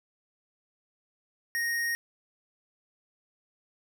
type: tone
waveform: square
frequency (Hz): 1864.7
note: A#6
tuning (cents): 0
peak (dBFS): -28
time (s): 1.55-1.95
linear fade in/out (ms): 0
effects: none